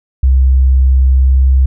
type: tone with pitch glide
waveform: sine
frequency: 65.41 to 65.83 Hz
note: C2 to C2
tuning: 0 to +11 cents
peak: -5 dBFS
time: 0.23-1.66 s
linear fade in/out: 5 ms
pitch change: +11 cents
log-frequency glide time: 1.15-1.37 s
effects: none